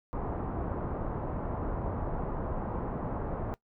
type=low-pass noise; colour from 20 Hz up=pink; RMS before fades=-34 dBFS; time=0.13-3.54 s; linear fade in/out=0 ms; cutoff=1100 Hz; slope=24 dB/octave; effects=noise-tail reverb RT60 0.1 s tail -20 dB re dry